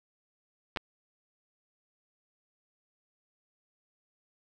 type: clicks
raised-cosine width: 0.3 ms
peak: -17 / -16 dBFS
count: 2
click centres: 0.762 / 0.772 s
effects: none